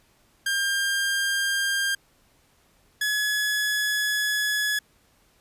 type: tone pair in turn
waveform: sawtooth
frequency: 1600 / 1695.1 Hz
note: G6 / G#6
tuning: +35 / +35 cents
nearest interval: minor second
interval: 100 cents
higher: second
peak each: -19 dBFS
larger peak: neither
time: 0.46-1.95 / 3.01-4.79 s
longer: second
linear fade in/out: 5 ms
effects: pink hiss -62 dBFS RMS until 5.4 s + resampled to 32000 Hz